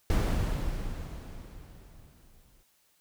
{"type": "noise with exponential decay", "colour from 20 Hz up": "brown", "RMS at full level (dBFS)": -23, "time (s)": [0.1, 2.63], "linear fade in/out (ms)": 1, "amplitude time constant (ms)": 550, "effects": ["white hiss -68 dBFS RMS until 3 s"]}